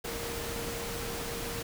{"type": "tone in noise", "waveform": "sine", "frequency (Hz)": 466.2, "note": "A#4", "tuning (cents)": 0, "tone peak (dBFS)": -40, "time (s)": [0.04, 1.63], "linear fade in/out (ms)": 10, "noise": "pink", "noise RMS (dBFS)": -37, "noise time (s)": [0.04, 1.63], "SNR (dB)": -6, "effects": []}